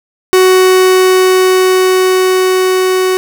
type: tone with level ramp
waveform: 45% pulse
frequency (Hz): 372.3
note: F#4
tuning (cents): +11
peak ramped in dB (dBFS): -4 to -9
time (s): 0.33-3.17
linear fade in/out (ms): 0
effects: none